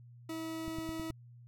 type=tone; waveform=40% pulse; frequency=322.8 Hz; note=E4; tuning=36 cents flat; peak=-37 dBFS; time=0.29-1.11 s; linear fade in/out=5 ms
type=click train; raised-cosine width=5 ms; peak=-30 dBFS; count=5; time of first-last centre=0.68-1.102 s; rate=9.47 Hz
effects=added 120 Hz sine -52 dBFS peak until 1.47 s